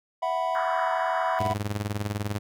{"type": "chord", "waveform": "triangle", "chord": "E suspended second", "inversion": "none", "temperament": "just", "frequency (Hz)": [659.3, 741.7, 988.9], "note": ["E5", "F#5", "B5"], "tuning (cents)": [0, 4, 2], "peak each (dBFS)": -27, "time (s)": [0.22, 1.54], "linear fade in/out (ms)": 10}
{"type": "band-pass noise", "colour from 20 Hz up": "pink", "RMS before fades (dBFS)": -32, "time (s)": [0.55, 1.39], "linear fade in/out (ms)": 0, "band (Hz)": [910, 1800], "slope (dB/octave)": 96}
{"type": "tone with tremolo", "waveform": "sawtooth", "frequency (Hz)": 103.4, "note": "G#2", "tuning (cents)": -7, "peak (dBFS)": -20, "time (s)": [1.4, 2.39], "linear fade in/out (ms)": 5, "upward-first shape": "triangle", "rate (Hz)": 20, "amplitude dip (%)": 90}
{"effects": []}